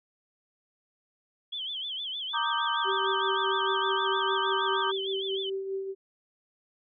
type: tone with vibrato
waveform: sine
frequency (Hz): 3257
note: G#7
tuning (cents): -34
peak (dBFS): -32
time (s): 1.52-5.5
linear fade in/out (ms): 10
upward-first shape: sine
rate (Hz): 6.5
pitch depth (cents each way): 140
type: chord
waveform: sine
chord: Eb major seventh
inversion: second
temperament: equal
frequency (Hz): 932.3 / 1174.7 / 1244.5 / 1568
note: Bb5 / D6 / Eb6 / G6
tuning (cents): 0 / 0 / 0 / 0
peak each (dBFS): -31 / -31 / -34 / -33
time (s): 2.33-4.92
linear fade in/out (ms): 20
type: tone with tremolo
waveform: sine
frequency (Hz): 387.2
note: G4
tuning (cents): -21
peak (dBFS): -28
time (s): 2.84-5.95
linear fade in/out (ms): 50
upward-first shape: triangle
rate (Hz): 4.9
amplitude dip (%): 50
effects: none